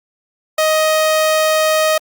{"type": "tone", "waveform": "sawtooth", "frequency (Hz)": 626, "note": "D#5", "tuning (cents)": 10, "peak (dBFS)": -8, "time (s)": [0.58, 1.98], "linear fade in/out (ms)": 5, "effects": ["Opus 48 kbps"]}